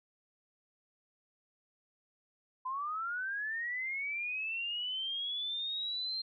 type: linear sweep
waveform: sine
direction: up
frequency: 1006 to 4186 Hz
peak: -34 dBFS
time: 2.65-6.22 s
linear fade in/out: 10 ms
effects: none